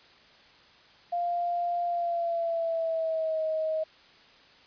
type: tone with pitch glide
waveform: sine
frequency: 697 to 631.8 Hz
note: F5 to D#5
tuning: -4 to +26 cents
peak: -26 dBFS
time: 1.12-3.84 s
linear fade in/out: 10 ms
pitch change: -170 cents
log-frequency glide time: 1.86-3.43 s
effects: white hiss -56 dBFS RMS until 4.66 s + resampled to 11025 Hz